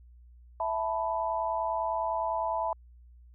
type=chord; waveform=sine; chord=E suspended fourth; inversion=none; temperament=just; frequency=659.3 / 879 / 988.9 Hz; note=E5 / A5 / B5; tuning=0 / -2 / +2 cents; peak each=-32 dBFS; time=0.6-2.73 s; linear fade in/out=2 ms; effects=added 60 Hz sine -51 dBFS peak until 3.34 s